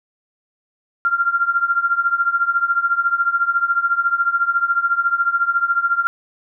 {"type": "tone with tremolo", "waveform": "sine", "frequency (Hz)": 1386, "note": "F6", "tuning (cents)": -14, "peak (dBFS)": -11, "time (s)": [1.05, 6.07], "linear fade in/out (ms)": 0, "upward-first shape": "triangle", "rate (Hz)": 14, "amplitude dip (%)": 90, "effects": []}